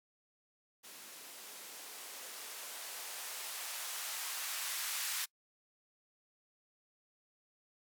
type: noise with band-pass filter sweep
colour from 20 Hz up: violet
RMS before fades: -43 dBFS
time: 0.83-5.26 s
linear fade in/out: 20 ms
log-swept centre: 230 to 1400 Hz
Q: 0.91
effects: noise-tail reverb RT60 0.1 s tail -25 dB re dry